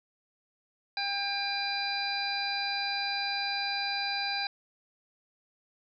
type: harmonic tone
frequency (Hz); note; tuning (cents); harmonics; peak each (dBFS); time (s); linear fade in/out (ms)
800; G5; +35; 1 / 2 / 3 / 5 / 6; -35 / -37 / -36 / -35 / -36; 0.97-4.47; 2
effects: none